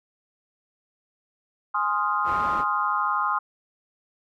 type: chord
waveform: sine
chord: F minor seventh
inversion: first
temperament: equal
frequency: 830.6 / 1046.5 / 1244.5 / 1396.9 Hz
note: Ab5 / C6 / Eb6 / F6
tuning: 0 / 0 / 0 / 0 cents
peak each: -30 / -26 / -25 / -30 dBFS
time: 1.74-3.39 s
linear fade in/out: 10 ms
type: low-pass noise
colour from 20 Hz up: white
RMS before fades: -35 dBFS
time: 2.24-2.65 s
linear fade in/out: 50 ms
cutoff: 1100 Hz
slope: 12 dB/octave
effects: none